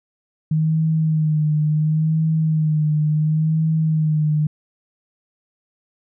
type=tone with vibrato; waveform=sine; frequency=155.56 Hz; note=D#3; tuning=in tune; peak=-15 dBFS; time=0.51-4.47 s; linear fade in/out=5 ms; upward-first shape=sine; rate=0.71 Hz; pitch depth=42 cents each way; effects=none